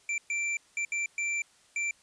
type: tone bursts at uneven times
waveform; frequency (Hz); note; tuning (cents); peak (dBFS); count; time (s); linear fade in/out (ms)
square; 2349; D7; 0; -29; 6; 0.09-0.18 / 0.3-0.57 / 0.77-0.85 / 0.92-1.06 / 1.18-1.42 / 1.76-1.91; 2
effects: white hiss -62 dBFS RMS until 2.02 s + resampled to 22050 Hz